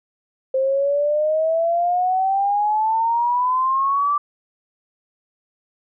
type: exponential sweep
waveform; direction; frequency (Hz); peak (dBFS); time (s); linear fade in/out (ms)
sine; up; 523.3 to 1174.7; -16; 0.54-4.18; 5
effects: none